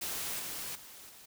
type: noise with level steps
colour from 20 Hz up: white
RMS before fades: -37 / -40 / -51 / -54 dBFS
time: 0.01-1.26 s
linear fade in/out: 10 ms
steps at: 0.39 / 0.75 / 1.09 s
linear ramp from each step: 5 ms
effects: none